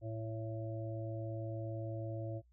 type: harmonic tone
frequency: 111.4 Hz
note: A2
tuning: 22 cents sharp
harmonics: 1 / 3 / 5 / 6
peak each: -40 / -46 / -46 / -49 dBFS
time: 0.01-2.42 s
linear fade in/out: 50 ms
effects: noise-tail reverb RT60 0.1 s tail -21 dB re dry + added 60 Hz sine -64 dBFS peak until 2.52 s